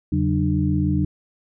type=tone cluster; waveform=sine; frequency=83.5 / 140.8 / 187.6 / 300.8 Hz; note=E2 / C#3 / F#3 / D4; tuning=+23 / +27 / +24 / +42 cents; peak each=-23 dBFS; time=0.12-1.05 s; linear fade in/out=5 ms; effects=none